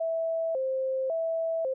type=tone with vibrato; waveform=sine; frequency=587.3 Hz; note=D5; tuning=in tune; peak=-26 dBFS; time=0-1.74 s; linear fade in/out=10 ms; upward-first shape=square; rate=0.91 Hz; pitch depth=190 cents each way; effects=none